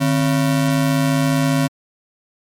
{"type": "ring-modulated tone", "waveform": "square", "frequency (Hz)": 207.7, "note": "G#3", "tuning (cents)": 0, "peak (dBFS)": -12, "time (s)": [0, 1.68], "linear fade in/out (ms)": 20, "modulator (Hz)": 57.4, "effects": ["MP3 64 kbps"]}